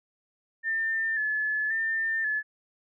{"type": "tone with vibrato", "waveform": "sine", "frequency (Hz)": 1759, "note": "A6", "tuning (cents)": -1, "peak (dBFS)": -25, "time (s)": [0.63, 2.43], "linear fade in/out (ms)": 50, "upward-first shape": "square", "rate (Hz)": 0.93, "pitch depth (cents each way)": 38, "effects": []}